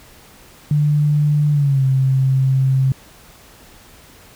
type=tone with pitch glide; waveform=sine; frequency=148.3 to 132.89 Hz; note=D3 to C3; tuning=+17 to +27 cents; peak=-12 dBFS; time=0.71-2.92 s; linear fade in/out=2 ms; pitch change=-190 cents; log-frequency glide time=1.51-1.84 s; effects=pink hiss -45 dBFS RMS until 4.35 s